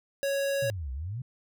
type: tone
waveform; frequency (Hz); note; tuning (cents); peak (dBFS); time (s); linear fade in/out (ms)
square; 554.4; C#5; 0; -27; 0.23-0.7; 0
type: exponential two-way sweep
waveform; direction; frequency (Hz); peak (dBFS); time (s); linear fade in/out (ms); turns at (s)
sine; down then up; 134.8 to 61.74 to 134.8; -32; 0.62-1.22; 5; 0.92
effects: none